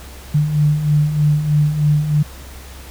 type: beating tone pair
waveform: sine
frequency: 146.83 / 150.03 Hz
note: D3 / D3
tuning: 0 / +37 cents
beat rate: 3.2 Hz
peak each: -20 / -13 dBFS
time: 0.34-2.23 s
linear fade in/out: 10 ms
effects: added 66 Hz sine -35 dBFS peak until 2.9 s + pink hiss -39 dBFS RMS until 2.9 s